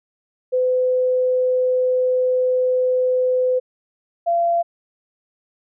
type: tone pair in turn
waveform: sine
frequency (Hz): 507 / 684.2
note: B4 / F5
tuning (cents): +45 / -36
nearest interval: perfect fourth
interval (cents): 519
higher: second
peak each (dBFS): -15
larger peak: neither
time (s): 0.52-3.6 / 4.26-4.63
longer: first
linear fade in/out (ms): 20
effects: none